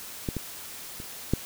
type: clicks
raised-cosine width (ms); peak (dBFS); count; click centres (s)
3; -15 / -17 / -26 / -9; 4; 0.288 / 0.367 / 1.001 / 1.336
effects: white hiss -41 dBFS RMS until 1.45 s